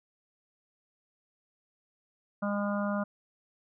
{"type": "harmonic tone", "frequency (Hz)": 203.6, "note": "G#3", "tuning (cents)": -34, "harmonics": [1, 3, 4, 5, 6, 7], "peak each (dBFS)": [-30, -34, -44, -41, -39, -40], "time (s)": [2.42, 3.04], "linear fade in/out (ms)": 10, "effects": []}